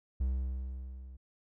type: tone with level ramp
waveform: triangle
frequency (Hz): 64.5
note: C2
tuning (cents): -24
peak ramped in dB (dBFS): -25 to -44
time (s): 0.2-1.17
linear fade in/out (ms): 10
effects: none